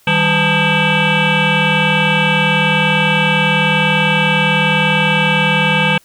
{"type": "tone with frequency modulation", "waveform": "sine", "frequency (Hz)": 1244.5, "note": "D#6", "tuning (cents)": 0, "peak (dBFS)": -9, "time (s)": [0.07, 5.98], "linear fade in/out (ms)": 5, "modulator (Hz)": 350, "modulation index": 5.1, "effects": ["tanh soft clip ceiling -6 dBFS", "white hiss -51 dBFS RMS until 6.04 s"]}